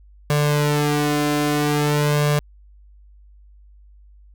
sawtooth tone with flanger, 147.6 Hz, D3, 9 cents sharp, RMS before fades -19 dBFS, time 0.3-2.39 s, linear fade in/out 0 ms, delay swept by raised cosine 1.8 to 2.9 ms, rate 0.49 Hz, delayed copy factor +0.95, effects added 50 Hz sine -45 dBFS peak until 4.34 s

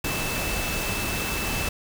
sine tone in noise, 2637 Hz, E7, in tune, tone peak -32 dBFS, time 0.04-1.69 s, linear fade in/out 5 ms, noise pink, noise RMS -28 dBFS, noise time 0.04-1.69 s, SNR -7 dB, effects none

